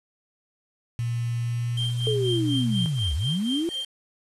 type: tone with pitch glide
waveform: sine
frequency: 118.2 to 122.72 Hz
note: A#2 to B2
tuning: +24 to -11 cents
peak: -24 dBFS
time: 0.99-2.86 s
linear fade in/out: 0 ms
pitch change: +65 cents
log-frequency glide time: 1.38-2.67 s
type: tone with tremolo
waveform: triangle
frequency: 3165 Hz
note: G7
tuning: 16 cents sharp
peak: -25 dBFS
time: 1.77-3.85 s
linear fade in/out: 5 ms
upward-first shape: sine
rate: 4.1 Hz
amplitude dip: 90%
type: linear two-way sweep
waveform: sine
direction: down then up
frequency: 444.2 to 65.41 to 350.7 Hz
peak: -23 dBFS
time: 2.07-3.69 s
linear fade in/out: 0 ms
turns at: 3.14 s
effects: resampled to 24000 Hz + 7-bit